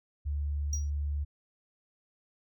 sine tone, 72.6 Hz, D2, 19 cents flat, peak -29 dBFS, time 0.25-1.25 s, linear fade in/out 20 ms
triangle tone with exponential decay, 5740 Hz, F8, 47 cents sharp, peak -29 dBFS, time 0.73-0.9 s, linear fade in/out 2 ms, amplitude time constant 36 ms
effects none

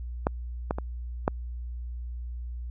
clicks, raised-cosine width 1 ms, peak -9 / -12 / -18 / -8 dBFS, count 4, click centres 0.269 / 0.709 / 0.785 / 1.279 s, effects added 60 Hz sine -33 dBFS peak until 2.7 s

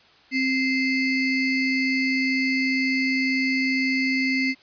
square ring-modulated tone, 1174.7 Hz, D6, in tune, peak -18 dBFS, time 0.31-4.55 s, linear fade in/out 50 ms, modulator 911 Hz, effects white hiss -54 dBFS RMS until 4.62 s + resampled to 11025 Hz

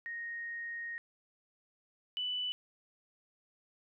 sine tone pair in turn, 1864.7 / 2982 Hz, A#6 / F#7, 0 / +13 cents, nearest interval minor sixth, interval 813 cents, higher second, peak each -38 / -33 dBFS, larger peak second, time 0.06-0.98 / 2.17-2.52 s, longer first, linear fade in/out 0 ms, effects none

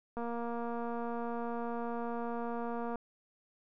click train, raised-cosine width 1 ms, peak -26 dBFS, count 656, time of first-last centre 0.17-2.957 s, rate 235 Hz, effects none

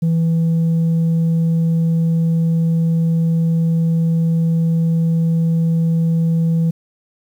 sine tone, 164.81 Hz, E3, in tune, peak -10 dBFS, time 0.02-6.71 s, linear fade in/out 10 ms, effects tanh soft clip ceiling -12 dBFS + 8-bit

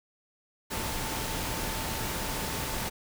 sine tone in noise, 891 Hz, A5, 22 cents sharp, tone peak -42 dBFS, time 0.7-2.9 s, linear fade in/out 20 ms, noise pink, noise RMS -33 dBFS, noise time 0.7-2.9 s, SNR -12 dB, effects none

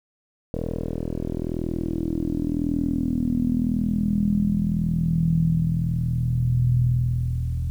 10% pulse tone with low-pass filter sweep, 40.95 Hz, E1, 11 cents flat, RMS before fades -23 dBFS, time 0.54-7.7 s, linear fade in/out 0 ms, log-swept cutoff 460 to 100 Hz, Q 8, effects 9-bit

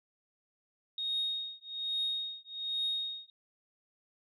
sine tone with tremolo, 3729 Hz, A#7, in tune, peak -28 dBFS, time 0.98-3.3 s, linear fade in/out 2 ms, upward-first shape triangle, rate 1.2 Hz, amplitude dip 100%, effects tanh soft clip ceiling -25 dBFS

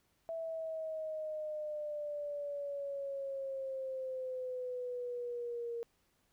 sine exponential sweep, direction down, 659.3 to 466.2 Hz, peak -37 dBFS, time 0.29-5.83 s, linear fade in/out 0 ms, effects pink hiss -75 dBFS RMS until 6.32 s

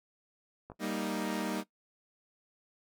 clicks, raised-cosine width 1 ms, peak -32 dBFS, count 2, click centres 0.7 / 0.718 s
sawtooth chord, Eb major, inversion first, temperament equal, 196 / 233.1 / 311.1 Hz, G3 / Bb3 / Eb4, 0 / 0 / 0 cents, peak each -33 dBFS, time 0.79-1.64 s, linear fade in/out 50 ms
effects noise-tail reverb RT60 0.1 s tail -18 dB re dry

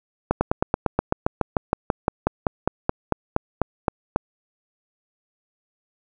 slowing click train, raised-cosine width 1 ms, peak -4 dBFS, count 23, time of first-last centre 0.31-4.161 s, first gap 100 ms, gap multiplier 1.05, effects none

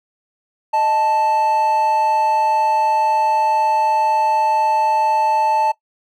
triangle tone pair together, 620.8 / 878 Hz, D#5 / A5, -4 / -4 cents, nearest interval tritone, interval 600 cents, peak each -22 / -12 dBFS, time 0.73-5.72 s, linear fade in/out 10 ms, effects noise-tail reverb RT60 0.1 s tail -18 dB re dry

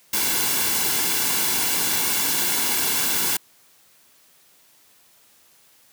white noise with comb filter, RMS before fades -22 dBFS, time 0.13-3.37 s, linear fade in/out 5 ms, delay 1.6 ms, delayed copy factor -0.55, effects white hiss -56 dBFS RMS until 5.92 s + high-pass 80 Hz 12 dB/octave

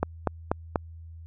click train, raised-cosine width 1 ms, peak -9 dBFS, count 4, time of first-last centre 0.03-0.758 s, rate 4.12 Hz, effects added 82 Hz sine -41 dBFS peak until 1.26 s

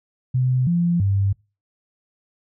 sine tone with pitch steps, 127.8 / 172.6 / 98.6 Hz, C3 / F3 / G2, -40 / -20 / +11 cents, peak -16 dBFS, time 0.34-1.33 s, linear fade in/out 10 ms, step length 330 ms, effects noise-tail reverb RT60 0.3 s tail -25 dB re dry

